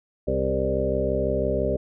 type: harmonic tone with a mistuned harmonic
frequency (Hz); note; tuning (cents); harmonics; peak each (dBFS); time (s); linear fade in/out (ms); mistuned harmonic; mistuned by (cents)
66; C2; +16; 1 / 2 / 3 / 4 / 6 / 7 / 8 / 9; -29 / -32 / -32 / -32 / -28 / -30 / -30 / -27; 0.27-1.77; 10; 7; +22
effects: none